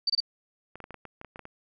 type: tone bursts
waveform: sine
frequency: 4613 Hz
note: D8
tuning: 32 cents flat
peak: -22 dBFS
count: 3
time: 0.07-0.204 s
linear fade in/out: 5 ms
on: 28 ms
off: 25 ms
type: clicks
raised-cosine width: 0.5 ms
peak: -27 dBFS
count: 11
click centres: 0.756 / 0.803 / 0.841 / 0.907 / 0.943 / 1.053 / 1.214 / 1.247 / 1.359 / 1.393 / 1.454 s
effects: none